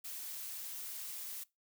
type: noise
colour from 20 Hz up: blue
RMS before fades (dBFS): -44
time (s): 0.04-1.44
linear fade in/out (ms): 10
effects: noise-tail reverb RT60 0.2 s tail -21 dB re dry